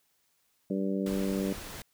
harmonic tone, 97.2 Hz, G2, 14 cents flat, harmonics 2 / 3 / 4 / 5 / 6, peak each -30 / -34 / -36 / -38 / -40 dBFS, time 0.7-1.53 s, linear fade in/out 5 ms
pink noise, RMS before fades -42 dBFS, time 1.06-1.82 s, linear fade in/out 2 ms
effects white hiss -72 dBFS RMS until 1.93 s

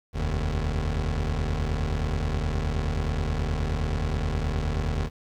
25% pulse tone pair together, 42.89 / 76.3 Hz, F1 / D#2, -31 / -33 cents, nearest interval minor seventh, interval 998 cents, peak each -24 dBFS, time 0.13-5.1 s, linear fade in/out 50 ms, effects low-pass 6000 Hz 12 dB/octave + 9-bit

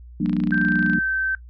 sine chord, G minor seventh, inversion third, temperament equal with one note detuned, 174.61 / 196 / 233.1 / 297.6 Hz, F3 / G3 / Bb3 / D4, 0 / 0 / 0 / +23 cents, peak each -24 dBFS, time 0.2-0.99 s, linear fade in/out 5 ms
click train, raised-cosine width 0.3 ms, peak -22 dBFS, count 20, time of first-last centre 0.26-0.934 s, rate 28.2 Hz
sine tone with pitch glide, 1568 to 1547.3 Hz, G6 to G6, 0 to -23 cents, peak -20 dBFS, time 0.52-1.35 s, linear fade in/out 2 ms, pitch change -23 cents, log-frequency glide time 0.67-1.05 s
effects noise-tail reverb RT60 0.1 s tail -19 dB re dry + added 60 Hz sine -39 dBFS peak until 1.49 s

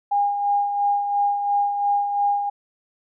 sine tone with tremolo, 812 Hz, G#5, 39 cents flat, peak -16 dBFS, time 0.11-2.5 s, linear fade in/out 10 ms, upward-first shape sine, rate 2.9 Hz, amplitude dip 50%, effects none

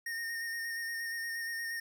square tone with vibrato, 1841 Hz, A#6, 22 cents flat, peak -36 dBFS, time 0.06-1.8 s, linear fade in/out 5 ms, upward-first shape square, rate 8.5 Hz, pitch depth 18 cents each way, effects none

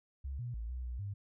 sine tone with pitch steps, 67.8 / 121.4 / 56.1 / 62.6 / 60.9 / 100.5 Hz, C#2 / B2 / A1 / B1 / B1 / G2, -38 / -29 / +34 / +24 / -24 / +44 cents, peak -37 dBFS, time 0.24-1.14 s, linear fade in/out 10 ms, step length 150 ms, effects none

